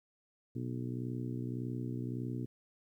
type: harmonic tone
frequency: 61.74 Hz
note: B1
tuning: in tune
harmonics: 2 / 3 / 4 / 5 / 6 / 7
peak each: -38 / -48 / -41 / -44 / -48 / -52 dBFS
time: 0.55-2.46 s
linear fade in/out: 10 ms
effects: 12-bit